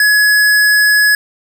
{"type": "tone", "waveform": "square", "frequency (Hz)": 1689, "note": "G#6", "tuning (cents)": 29, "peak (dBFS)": -8, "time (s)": [0, 1.15], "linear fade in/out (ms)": 2, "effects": []}